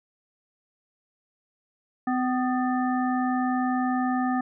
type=harmonic tone with a mistuned harmonic; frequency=253.6 Hz; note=B3; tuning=46 cents sharp; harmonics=1 / 3 / 5 / 7; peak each=-24 / -28 / -33 / -36 dBFS; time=2.07-4.41 s; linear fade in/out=5 ms; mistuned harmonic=5; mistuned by=-48 cents; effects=none